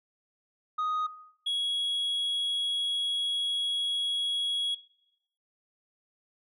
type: tone pair in turn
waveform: sine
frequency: 1247 / 3329 Hz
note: D#6 / G#7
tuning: +3 / +3 cents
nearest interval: octave + perfect fourth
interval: 1700 cents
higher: second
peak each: -24 dBFS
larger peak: neither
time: 0.78-1.07 / 1.46-4.75 s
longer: second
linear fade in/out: 10 ms
effects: noise-tail reverb RT60 0.9 s tail -21 dB re dry + tanh soft clip ceiling -26 dBFS